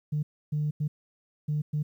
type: tone bursts at uneven times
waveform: sine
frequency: 150 Hz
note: D3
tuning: 37 cents sharp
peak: -24 dBFS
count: 5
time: 0.12-0.23 / 0.52-0.71 / 0.8-0.88 / 1.48-1.62 / 1.73-1.83 s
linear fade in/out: 10 ms
effects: tanh soft clip ceiling -21 dBFS + 11-bit